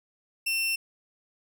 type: tone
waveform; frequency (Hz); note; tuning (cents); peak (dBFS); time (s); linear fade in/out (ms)
sawtooth; 2700; E7; +41; -22; 0.46-0.76; 10
effects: none